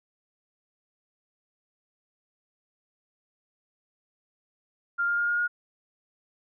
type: tone with pitch steps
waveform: sine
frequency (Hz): 1398 / 1406.9 / 1415.9 / 1424.9 / 1434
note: F6 / F6 / F6 / F6 / F6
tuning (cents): +1 / +12 / +23 / +34 / +45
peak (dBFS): -23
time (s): 4.98-5.48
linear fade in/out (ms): 20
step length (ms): 100
effects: none